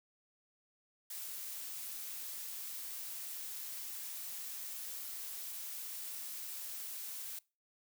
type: noise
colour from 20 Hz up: blue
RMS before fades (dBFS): -44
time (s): 1.1-7.39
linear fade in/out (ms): 5
effects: noise-tail reverb RT60 0.3 s tail -23 dB re dry